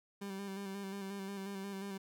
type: tone with vibrato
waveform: 30% pulse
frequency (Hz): 196.4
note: G3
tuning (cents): +4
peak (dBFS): -38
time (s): 0.21-1.98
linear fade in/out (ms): 10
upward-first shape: square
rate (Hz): 5.6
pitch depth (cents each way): 29
effects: none